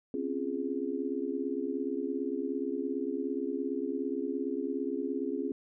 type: chord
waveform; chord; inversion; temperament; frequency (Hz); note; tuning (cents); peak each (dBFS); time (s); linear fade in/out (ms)
sine; Db major seventh; third; just; 259.9 / 277.2 / 346.5 / 415.8; C4 / Db4 / F4 / Ab4; -11 / 0 / -14 / +2; -37 / -35 / -37 / -36; 0.14-5.52; 2
effects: none